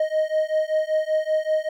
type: beating tone pair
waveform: triangle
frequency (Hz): 621 / 626.2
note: D#5 / D#5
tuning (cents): -3 / +11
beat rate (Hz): 5.2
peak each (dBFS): -21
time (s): 0-1.69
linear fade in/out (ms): 5
effects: none